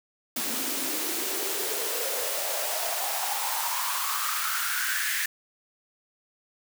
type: noise with high-pass filter sweep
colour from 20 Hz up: white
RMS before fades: -29 dBFS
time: 0.36-5.26 s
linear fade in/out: 5 ms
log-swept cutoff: 240 to 1800 Hz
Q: 5.8
effects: none